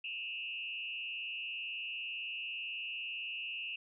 sine tone with frequency modulation, 2719 Hz, F7, 47 cents flat, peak -38 dBFS, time 0.04-3.76 s, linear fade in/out 5 ms, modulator 118 Hz, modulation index 1.4, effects none

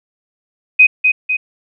sine tone with echo, 2507 Hz, D#7, 12 cents sharp, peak -3 dBFS, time 0.79-0.87 s, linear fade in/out 10 ms, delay 250 ms, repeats 2, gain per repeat -5 dB, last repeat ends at 1.37 s, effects none

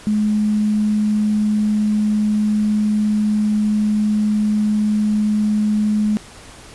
sine tone with quantisation, 211.6 Hz, G#3, 33 cents sharp, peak -14 dBFS, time 0.07-6.17 s, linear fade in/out 0 ms, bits 7, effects pink hiss -40 dBFS RMS until 6.74 s + resampled to 24000 Hz

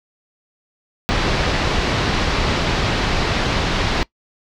pink low-pass noise, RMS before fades -19 dBFS, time 1.09-4.03 s, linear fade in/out 0 ms, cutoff 4900 Hz, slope 24 dB/octave, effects noise-tail reverb RT60 0.1 s tail -21 dB re dry

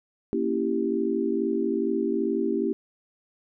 sine chord, A# diminished seventh, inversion none, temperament equal, 233.1 / 277.2 / 329.6 / 392 Hz, A#3 / C#4 / E4 / G4, 0 / 0 / 0 / 0 cents, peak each -29 / -30 / -28 / -27 dBFS, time 0.33-2.73 s, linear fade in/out 0 ms, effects none

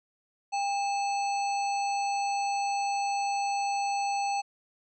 harmonic tone with a mistuned harmonic, 870 Hz, A5, 20 cents flat, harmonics 1 / 3 / 5 / 7 / 9, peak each -27 / -37 / -41 / -44 / -46 dBFS, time 0.52-4.42 s, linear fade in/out 20 ms, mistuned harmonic 1, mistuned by -140 cents, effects none

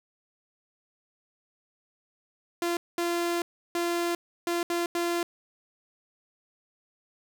sawtooth tone bursts at uneven times, 344.1 Hz, F4, 26 cents flat, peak -22 dBFS, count 6, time 2.62-2.77 / 2.98-3.42 / 3.75-4.15 / 4.47-4.63 / 4.7-4.86 / 4.95-5.23 s, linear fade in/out 2 ms, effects none

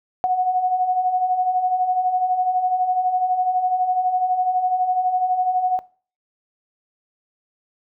sine beating tone pair, 726 / 738 Hz, F#5 / F#5, -33 / -5 cents, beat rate 12 Hz, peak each -25 / -17 dBFS, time 0.24-5.79 s, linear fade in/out 0 ms, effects noise-tail reverb RT60 0.4 s tail -20 dB re dry

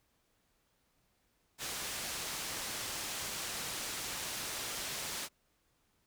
white low-pass noise, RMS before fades -40 dBFS, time 1.58-5.29 s, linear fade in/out 50 ms, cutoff 8600 Hz, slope 12 dB/octave, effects pink hiss -75 dBFS RMS until 6.06 s

